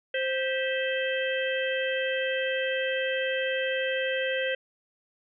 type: harmonic tone with a mistuned harmonic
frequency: 524 Hz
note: C5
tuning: 2 cents sharp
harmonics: 1 / 3 / 4 / 5 / 6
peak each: -28 / -33 / -34 / -35 / -36 dBFS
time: 0.14-4.55 s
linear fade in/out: 5 ms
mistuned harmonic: 4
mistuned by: -120 cents
effects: none

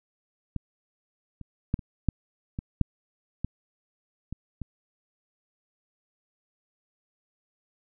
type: clicks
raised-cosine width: 5 ms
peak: -18 / -28 / -11 / -27 / -10 / -19 / -8 / -16 / -22 / -22 dBFS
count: 10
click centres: 0.563 / 1.413 / 1.741 / 1.792 / 2.087 / 2.589 / 2.813 / 3.446 / 4.326 / 4.617 s
effects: none

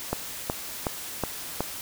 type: click train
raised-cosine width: 1 ms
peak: -11 dBFS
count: 5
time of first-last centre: 0.13-1.606 s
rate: 2.71 Hz
effects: white hiss -37 dBFS RMS until 1.81 s

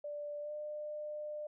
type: tone with pitch glide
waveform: sine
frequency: 587.3 to 600.3 Hz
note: D5 to D5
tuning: 0 to +38 cents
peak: -39 dBFS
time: 0.04-1.47 s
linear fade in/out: 5 ms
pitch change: +38 cents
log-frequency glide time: 0.41-0.52 s
effects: none

